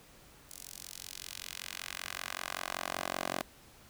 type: tone with high-pass filter sweep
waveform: 10% pulse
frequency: 45.24 Hz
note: F#1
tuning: 38 cents flat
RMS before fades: -41 dBFS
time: 0.49-3.42 s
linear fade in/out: 10 ms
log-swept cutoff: 7600 to 460 Hz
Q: 0.89
effects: pink hiss -58 dBFS RMS until 3.89 s